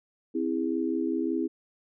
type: chord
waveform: sine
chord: C augmented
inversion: none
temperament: just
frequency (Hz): 261.6 / 327 / 408.8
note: C4 / E4 / G#4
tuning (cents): 0 / -14 / -27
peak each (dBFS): -30 / -28 / -33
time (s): 0.34-1.48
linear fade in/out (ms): 20
effects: none